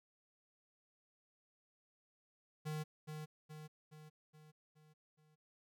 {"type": "tone with echo", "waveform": "square", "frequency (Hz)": 153.6, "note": "D#3", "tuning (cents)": -22, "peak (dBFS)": -40, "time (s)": [2.65, 2.84], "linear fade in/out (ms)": 20, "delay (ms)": 420, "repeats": 6, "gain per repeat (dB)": -5, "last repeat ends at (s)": 5.36, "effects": []}